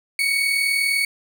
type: tone pair together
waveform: 35% pulse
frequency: 2223 / 2263 Hz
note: C#7 / C#7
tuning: +4 / +35 cents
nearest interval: unison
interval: 31 cents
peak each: -17 / -24 dBFS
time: 0.19-1.05 s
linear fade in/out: 2 ms
effects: none